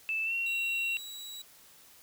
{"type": "tone with pitch glide", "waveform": "sine", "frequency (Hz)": [2637, 2735], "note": ["E7", "F7"], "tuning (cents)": [0, -37], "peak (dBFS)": -29, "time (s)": [0.09, 0.97], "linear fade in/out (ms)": 0, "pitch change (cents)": 63, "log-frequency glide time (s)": [0.24, 0.34]}
{"type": "tone", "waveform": "sawtooth", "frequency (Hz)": 3895, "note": "B7", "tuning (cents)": -25, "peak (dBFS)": -38, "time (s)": [0.46, 1.42], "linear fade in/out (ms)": 5}
{"effects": ["white hiss -57 dBFS RMS until 2.02 s"]}